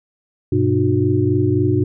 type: tone cluster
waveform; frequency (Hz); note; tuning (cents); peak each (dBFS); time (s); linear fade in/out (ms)
sine; 99.6 / 123.4 / 301.5 / 365.1; G2 / B2 / D4 / F#4; +28 / -1 / +46 / -23; -19; 0.52-1.84; 5
effects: none